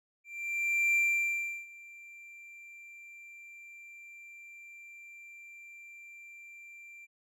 triangle tone with ADSR envelope, 2361 Hz, D7, 9 cents sharp, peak -22 dBFS, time 0.24-7.07 s, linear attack 710 ms, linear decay 710 ms, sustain -24 dB, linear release 31 ms, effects none

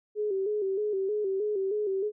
sine tone with vibrato, 403 Hz, G4, 48 cents sharp, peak -26 dBFS, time 0.15-2.12 s, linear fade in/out 50 ms, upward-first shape square, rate 3.2 Hz, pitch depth 77 cents each way, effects none

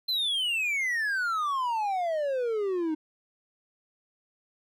triangle exponential sweep, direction down, 4148 to 304.2 Hz, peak -24 dBFS, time 0.08-2.95 s, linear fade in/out 10 ms, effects none

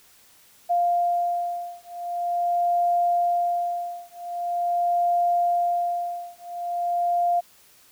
sine beating tone pair, 698.5 / 698.94 Hz, F5 / F5, 0 / +1 cents, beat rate 0.44 Hz, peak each -24 dBFS, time 0.69-7.41 s, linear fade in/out 20 ms, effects white hiss -55 dBFS RMS until 7.91 s

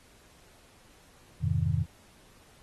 sine chord, F minor seventh, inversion none, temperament just, 87.31 / 104.77 / 130.96 / 157.15 Hz, F2 / Ab2 / C3 / Eb3, 0 / +16 / +2 / +18 cents, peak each -30 dBFS, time 1.4-1.86 s, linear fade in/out 50 ms, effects pink hiss -59 dBFS RMS until 2.62 s + AAC 32 kbps

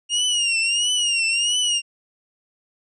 sawtooth tone with vibrato, 2830 Hz, F7, 22 cents sharp, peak -15 dBFS, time 0.09-1.82 s, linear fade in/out 50 ms, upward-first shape triangle, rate 1.5 Hz, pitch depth 110 cents each way, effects resampled to 22050 Hz

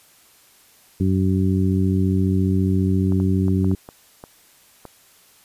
harmonic tone, 94.6 Hz, F#2, 39 cents sharp, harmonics 1 / 2 / 3 / 4, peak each -19 / -20 / -24 / -28 dBFS, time 1-3.75 s, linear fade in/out 5 ms
clicks, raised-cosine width 1 ms, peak -22 dBFS, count 8, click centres 3.122 / 3.201 / 3.482 / 3.645 / 3.714 / 3.889 / 4.239 / 4.853 s
effects white hiss -53 dBFS RMS until 5.44 s + resampled to 32000 Hz

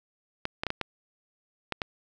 clicks, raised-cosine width 0.3 ms, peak -13 dBFS, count 7, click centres 0.454 / 0.635 / 0.667 / 0.704 / 0.813 / 1.723 / 1.818 s, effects none

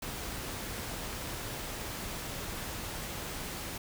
pink noise, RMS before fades -39 dBFS, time 0.02-3.78 s, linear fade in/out 5 ms, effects none

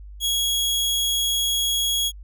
sawtooth tone, 3322 Hz, G#7, in tune, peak -17 dBFS, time 0.2-2.12 s, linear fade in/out 50 ms, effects added 50 Hz sine -37 dBFS peak until 2.23 s

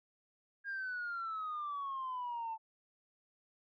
sine exponential sweep, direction down, 1629 to 880 Hz, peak -36 dBFS, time 0.64-2.58 s, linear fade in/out 50 ms, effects tanh soft clip ceiling -34 dBFS

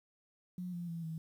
sine tone with pitch steps, 180 / 173.47 / 167.17 / 161.1 Hz, F#3 / F3 / E3 / E3, -47 / -11 / +25 / -39 cents, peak -38 dBFS, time 0.58-1.18 s, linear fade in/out 2 ms, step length 150 ms, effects 11-bit

